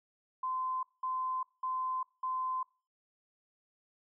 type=tone bursts; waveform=sine; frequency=1031 Hz; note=C6; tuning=26 cents flat; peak=-32 dBFS; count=4; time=0.43-2.63 s; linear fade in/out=5 ms; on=400 ms; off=200 ms; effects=noise-tail reverb RT60 0.4 s tail -23 dB re dry